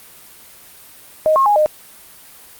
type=tone with pitch steps; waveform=sine; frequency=624 / 1077 / 827 / 611 Hz; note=D#5 / C6 / G#5 / D#5; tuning=+5 / +50 / -8 / -32 cents; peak=-10 dBFS; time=1.26-1.66 s; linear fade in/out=0 ms; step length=100 ms; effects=white hiss -42 dBFS RMS until 2.59 s + Opus 32 kbps